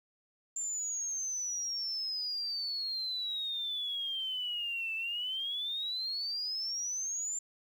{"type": "exponential two-way sweep", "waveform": "sine", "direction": "down then up", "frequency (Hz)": [7300, 2633, 7300], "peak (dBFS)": -33, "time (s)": [0.56, 7.39], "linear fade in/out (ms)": 5, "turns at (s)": 4.95, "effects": ["10-bit"]}